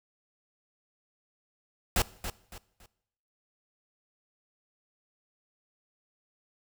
pink noise with echo, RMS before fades -25 dBFS, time 1.96-2.02 s, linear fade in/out 2 ms, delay 280 ms, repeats 3, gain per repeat -10 dB, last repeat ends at 2.86 s, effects noise-tail reverb RT60 0.8 s tail -20 dB re dry

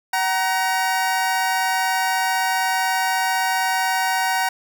25% pulse tone pair together, 756 / 941 Hz, F#5 / A#5, +37 / +16 cents, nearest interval major third, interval 379 cents, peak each -17 / -19 dBFS, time 0.13-4.49 s, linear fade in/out 5 ms, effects none

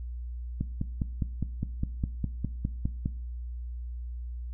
click train, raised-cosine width 5 ms, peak -16 dBFS, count 13, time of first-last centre 0.61-3.059 s, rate 4.9 Hz, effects noise-tail reverb RT60 0.5 s tail -18 dB re dry + added 60 Hz sine -34 dBFS peak until 4.53 s

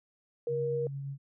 sine tone, 472.9 Hz, A#4, 25 cents sharp, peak -29 dBFS, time 0.47-0.87 s, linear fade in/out 2 ms
sine tone with tremolo, 138.59 Hz, C#3, in tune, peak -34 dBFS, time 0.48-1.18 s, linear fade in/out 50 ms, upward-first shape triangle, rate 8.7 Hz, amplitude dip 25%
effects none

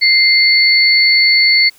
sine tone pair together, 2093 / 4435 Hz, C7 / C#8, 0 / 0 cents, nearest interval octave + minor second, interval 1300 cents, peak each -10 dBFS, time 0.01-1.7 s, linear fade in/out 20 ms, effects white hiss -47 dBFS RMS until 1.78 s

